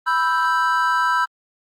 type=chord; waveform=triangle; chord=E minor; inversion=second; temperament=equal; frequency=987.8 / 1318.5 / 1568 Hz; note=B5 / E6 / G6; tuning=0 / 0 / 0 cents; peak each=-18 / -19 / -20 dBFS; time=0.06-1.26 s; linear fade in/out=20 ms; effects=Opus 24 kbps